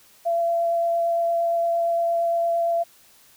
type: tone with vibrato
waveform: sine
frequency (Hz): 678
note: E5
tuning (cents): +49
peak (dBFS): -19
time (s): 0.25-2.84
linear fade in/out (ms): 20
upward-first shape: sine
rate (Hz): 8.7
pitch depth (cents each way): 8
effects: white hiss -54 dBFS RMS until 3.36 s